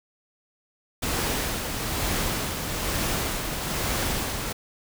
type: noise with tremolo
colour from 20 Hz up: pink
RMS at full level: -26 dBFS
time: 1.02-4.53 s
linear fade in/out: 10 ms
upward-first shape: sine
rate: 1.1 Hz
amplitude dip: 40%
effects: none